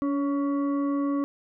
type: tone with frequency modulation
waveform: sine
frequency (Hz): 283.4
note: C#4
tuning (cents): +38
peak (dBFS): -23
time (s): 0.02-1.24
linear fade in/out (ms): 0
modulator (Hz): 840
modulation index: 0.51
effects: none